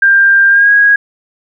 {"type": "tone with pitch glide", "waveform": "sine", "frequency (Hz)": [1592, 1647.2], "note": ["G6", "G#6"], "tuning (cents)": [26, -15], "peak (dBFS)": -4, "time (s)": [0.02, 0.96], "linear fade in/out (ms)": 5, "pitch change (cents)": 59, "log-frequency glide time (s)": [0.49, 0.71], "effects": []}